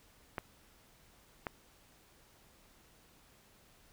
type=clicks; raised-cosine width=0.5 ms; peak=-21 dBFS; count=2; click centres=0.382 / 1.468 s; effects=pink hiss -64 dBFS RMS until 3.92 s